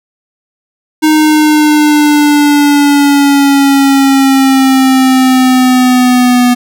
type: exponential sweep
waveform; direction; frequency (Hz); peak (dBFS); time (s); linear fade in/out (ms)
square; down; 310.5 to 245.1; -5; 1.02-6.55; 20
effects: none